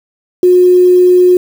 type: tone with quantisation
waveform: sine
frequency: 361.4 Hz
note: F#4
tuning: 41 cents flat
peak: -3 dBFS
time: 0.43-1.37 s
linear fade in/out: 2 ms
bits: 5
effects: none